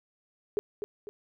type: tone with echo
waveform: sine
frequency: 415.3 Hz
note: G#4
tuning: in tune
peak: -24 dBFS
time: 0.57-0.59 s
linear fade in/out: 0 ms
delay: 250 ms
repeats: 2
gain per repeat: -7 dB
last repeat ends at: 1.09 s
effects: none